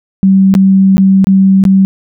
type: tone with dropouts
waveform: sine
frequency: 192.4 Hz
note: G3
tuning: 32 cents flat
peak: -3 dBFS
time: 0.23-1.85 s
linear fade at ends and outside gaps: 0 ms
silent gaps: 0.54-0.551 / 0.97-0.98 / 1.244-1.27 / 1.639-1.652 s
effects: none